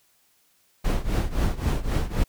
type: noise with tremolo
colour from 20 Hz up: brown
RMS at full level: -19 dBFS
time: 0.84-2.24 s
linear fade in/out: 10 ms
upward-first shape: triangle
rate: 3.8 Hz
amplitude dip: 90%
effects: white hiss -64 dBFS RMS until 2.28 s